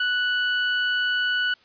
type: tone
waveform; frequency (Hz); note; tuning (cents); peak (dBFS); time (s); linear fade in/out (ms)
30% pulse; 1480; F#6; 0; -18; 0-1.54; 5
effects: white hiss -57 dBFS RMS until 1.64 s + resampled to 11025 Hz